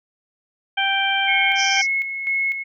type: harmonic tone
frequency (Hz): 784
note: G5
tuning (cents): 0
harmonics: 1 / 2 / 3 / 4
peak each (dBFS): -23 / -23 / -23 / -23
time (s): 0.77-1.82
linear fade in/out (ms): 10
type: tone with tremolo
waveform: sine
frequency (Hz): 2179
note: C#7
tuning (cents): -30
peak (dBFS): -18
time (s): 1.27-2.64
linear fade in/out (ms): 20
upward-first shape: square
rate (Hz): 2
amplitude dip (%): 55
type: band-pass noise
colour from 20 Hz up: pink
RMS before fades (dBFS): -26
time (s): 1.55-1.87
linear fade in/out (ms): 50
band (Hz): 5200 to 5900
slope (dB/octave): 96
effects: none